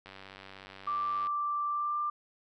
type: click train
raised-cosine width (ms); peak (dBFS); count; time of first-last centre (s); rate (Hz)
0.3; -31; 118; 0.06-1.27; 96.7
type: tone with pitch glide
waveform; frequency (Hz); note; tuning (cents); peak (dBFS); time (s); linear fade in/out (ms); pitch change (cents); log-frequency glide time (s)
sine; 1174.7 to 1188.3; D6 to D6; 0 to +20; -29; 0.87-2.1; 5; +20; 1.69-1.99
effects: none